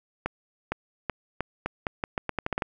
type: accelerating click train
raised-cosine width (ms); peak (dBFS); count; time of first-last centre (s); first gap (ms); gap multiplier
0.5; -12; 14; 0.26-2.622; 460; 0.82
effects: none